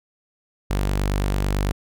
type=tone; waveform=sawtooth; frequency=49 Hz; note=G1; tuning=in tune; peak=-16 dBFS; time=0.7-1.72 s; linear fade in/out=10 ms; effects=none